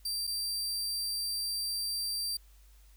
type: tone with dropouts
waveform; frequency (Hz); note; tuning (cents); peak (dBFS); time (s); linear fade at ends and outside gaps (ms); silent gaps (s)
sawtooth; 4699; D8; 0; -29; 0.05-2.37; 5; 0.27-0.274
effects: added 50 Hz sine -55 dBFS peak until 2.96 s + white hiss -66 dBFS RMS until 2.96 s